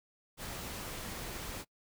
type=noise; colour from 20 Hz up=pink; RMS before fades=-42 dBFS; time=0.37-1.65 s; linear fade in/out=50 ms; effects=noise-tail reverb RT60 0.1 s tail -23 dB re dry